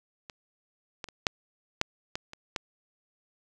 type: clicks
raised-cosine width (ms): 0.2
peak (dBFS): -24 / -19 / -27 / -6 / -7 / -15 / -25 / -13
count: 8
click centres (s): 0.298 / 1.042 / 1.087 / 1.268 / 1.814 / 2.155 / 2.334 / 2.562
effects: none